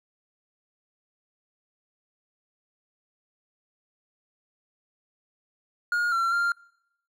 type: tone with pitch steps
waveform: triangle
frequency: 1428 / 1360 / 1394 Hz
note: F6 / F6 / F6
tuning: +38 / -46 / -4 cents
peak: -20 dBFS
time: 5.92-6.52 s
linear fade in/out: 2 ms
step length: 200 ms
effects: noise-tail reverb RT60 0.9 s tail -26 dB re dry